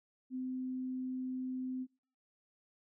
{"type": "tone", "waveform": "sine", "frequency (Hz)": 256.9, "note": "C4", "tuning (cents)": -32, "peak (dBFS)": -36, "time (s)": [0.3, 1.87], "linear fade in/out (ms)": 50, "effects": ["noise-tail reverb RT60 0.5 s tail -25 dB re dry"]}